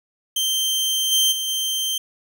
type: tone with level steps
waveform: sawtooth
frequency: 3136 Hz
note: G7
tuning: in tune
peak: -16 / -12 / -20 / -18 dBFS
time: 0.36-1.98 s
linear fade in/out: 5 ms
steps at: 1.11 / 1.31 / 1.47 s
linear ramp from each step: 20 ms
effects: none